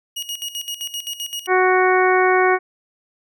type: tone with tremolo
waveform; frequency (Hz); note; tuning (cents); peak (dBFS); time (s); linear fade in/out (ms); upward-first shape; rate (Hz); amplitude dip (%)
sawtooth; 2882; F#7; -46; -21; 0.16-1.47; 10; square; 7.7; 75
type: harmonic tone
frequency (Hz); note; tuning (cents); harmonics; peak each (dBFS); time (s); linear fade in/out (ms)
370; F#4; 0; 1 / 2 / 3 / 4 / 5 / 6; -16 / -19 / -21 / -22 / -23 / -24; 1.47-2.59; 50
effects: none